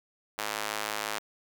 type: tone with high-pass filter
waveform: square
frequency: 53 Hz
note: G#1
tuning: 36 cents sharp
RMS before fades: -34 dBFS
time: 0.38-1.19 s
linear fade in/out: 10 ms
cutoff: 840 Hz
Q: 0.68
effects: none